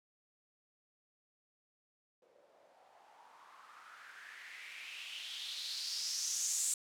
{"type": "noise with low-pass filter sweep", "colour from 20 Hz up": "violet", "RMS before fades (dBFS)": -43, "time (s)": [2.22, 6.74], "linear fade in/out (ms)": 2, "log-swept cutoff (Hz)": [480, 7900], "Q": 4.2, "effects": []}